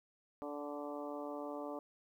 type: harmonic tone with a mistuned harmonic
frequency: 145.7 Hz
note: D3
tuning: 13 cents flat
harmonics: 2 / 3 / 4 / 5 / 6 / 7 / 8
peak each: -45 / -48 / -45 / -51 / -51 / -54 / -52 dBFS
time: 0.42-1.79 s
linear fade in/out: 0 ms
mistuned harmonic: 5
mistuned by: +17 cents
effects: 12-bit